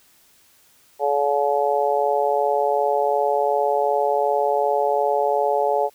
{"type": "harmonic tone", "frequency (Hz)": 142.7, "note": "D3", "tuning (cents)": -49, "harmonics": [3, 4, 5, 6], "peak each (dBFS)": [-23, -22, -23, -23], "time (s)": [0.99, 5.9], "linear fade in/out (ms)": 50, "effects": ["white hiss -56 dBFS RMS until 5.94 s"]}